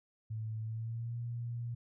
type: tone with pitch glide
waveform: sine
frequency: 110 to 118.58 Hz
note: A2 to A#2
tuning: 0 to +30 cents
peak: -36 dBFS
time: 0.3-1.75 s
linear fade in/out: 10 ms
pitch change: +130 cents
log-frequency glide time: 0.62-1.17 s
effects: none